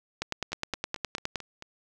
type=two click trains; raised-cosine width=0.2 ms; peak=-12 / -24 dBFS; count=12 / 6; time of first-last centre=0.22-1.358 / 0.52-1.624 s; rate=9.67 / 4.53 Hz; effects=none